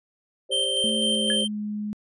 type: chord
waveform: sine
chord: G suspended fourth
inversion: none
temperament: equal with one note detuned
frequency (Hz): 392 / 523.3 / 580.2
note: G4 / C5 / D5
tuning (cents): 0 / 0 / -21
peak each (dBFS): -34 / -31 / -36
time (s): 0.49-1.45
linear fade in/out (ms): 20
type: tone with tremolo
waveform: square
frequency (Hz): 3133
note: G7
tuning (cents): -2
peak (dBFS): -22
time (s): 0.51-1.48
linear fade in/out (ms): 20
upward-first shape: square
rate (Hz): 3.9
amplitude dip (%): 25
type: tone with pitch glide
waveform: sine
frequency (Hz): 220 to 209.6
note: A3 to G#3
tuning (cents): 0 to +16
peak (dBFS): -27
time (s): 0.84-1.93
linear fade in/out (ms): 0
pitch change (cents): -84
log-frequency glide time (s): 0.96-1.58
type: tone with exponential decay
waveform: sine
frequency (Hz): 1699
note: G#6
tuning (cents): +39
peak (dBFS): -24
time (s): 1.3-1.4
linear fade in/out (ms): 1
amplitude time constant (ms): 21
effects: resampled to 24000 Hz